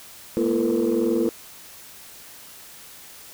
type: tone cluster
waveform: sine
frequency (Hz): 217.7 / 239 / 338.6 / 450.6 / 492.3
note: A3 / A#3 / E4 / A4 / B4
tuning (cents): -18 / +43 / +46 / +41 / -6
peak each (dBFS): -29 / -24 / -21 / -24 / -27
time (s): 0.37-1.29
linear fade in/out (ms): 0
effects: tanh soft clip ceiling -13 dBFS + white hiss -44 dBFS RMS until 3.33 s